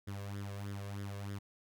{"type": "tone with flanger", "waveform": "sawtooth", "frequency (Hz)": 100.1, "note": "G2", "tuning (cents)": 37, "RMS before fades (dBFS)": -42, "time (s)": [0.07, 1.39], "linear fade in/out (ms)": 10, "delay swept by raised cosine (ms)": [0.57, 1.87], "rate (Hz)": 3.2, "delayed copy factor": 0.65, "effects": []}